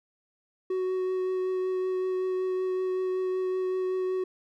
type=tone with vibrato; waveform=triangle; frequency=371.7 Hz; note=F#4; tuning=8 cents sharp; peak=-24 dBFS; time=0.7-4.24 s; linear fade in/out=5 ms; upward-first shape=triangle; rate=5.3 Hz; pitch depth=12 cents each way; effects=none